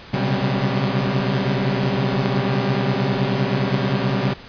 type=tone cluster; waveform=sawtooth; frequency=123.3 / 133 / 138.8 / 190 / 199.4 Hz; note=B2 / C3 / C#3 / F#3 / G3; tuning=-2 / +29 / +3 / +46 / +30 cents; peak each=-21 dBFS; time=0.13-4.34 s; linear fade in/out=10 ms; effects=pink hiss -40 dBFS RMS until 4.48 s + resampled to 11025 Hz